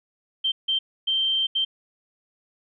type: tone bursts at uneven times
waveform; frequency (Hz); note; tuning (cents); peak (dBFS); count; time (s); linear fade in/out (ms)
sine; 3136; G7; 0; -20; 4; 0.44-0.52 / 0.68-0.79 / 1.07-1.47 / 1.55-1.65; 10
effects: none